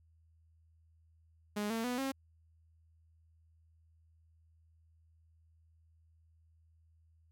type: tone with pitch steps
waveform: sawtooth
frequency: 207.7 / 226.5 / 247 / 269.4 Hz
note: G#3 / A#3 / B3 / C#4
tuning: 0 / -50 / 0 / -49 cents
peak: -30 dBFS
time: 1.56-2.12 s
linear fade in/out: 10 ms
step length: 140 ms
effects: added 81 Hz sine -64 dBFS peak until 7.31 s